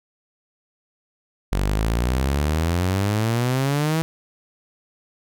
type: exponential sweep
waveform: sawtooth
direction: up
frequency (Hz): 46.37 to 164.81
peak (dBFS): -15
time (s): 1.52-4.02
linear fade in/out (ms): 0
effects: none